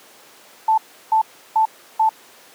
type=tone bursts; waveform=sine; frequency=880 Hz; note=A5; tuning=in tune; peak=-12 dBFS; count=4; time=0.68-2.092 s; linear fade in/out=5 ms; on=98 ms; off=340 ms; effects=pink hiss -46 dBFS RMS until 2.54 s + high-pass 400 Hz 12 dB/octave